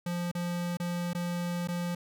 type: tone with dropouts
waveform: square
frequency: 174.61 Hz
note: F3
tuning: in tune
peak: -31 dBFS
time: 0.06-1.95 s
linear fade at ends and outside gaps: 5 ms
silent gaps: 0.315-0.35 / 0.771-0.799 / 1.133-1.148 / 1.675-1.685 s
effects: none